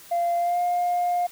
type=tone with pitch glide; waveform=sine; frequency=691 to 708 Hz; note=F5 to F5; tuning=-19 to +23 cents; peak=-19 dBFS; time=0.11-1.27 s; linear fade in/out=10 ms; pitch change=+42 cents; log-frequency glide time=0.37-0.6 s; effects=tanh soft clip ceiling -18 dBFS + white hiss -47 dBFS RMS until 1.31 s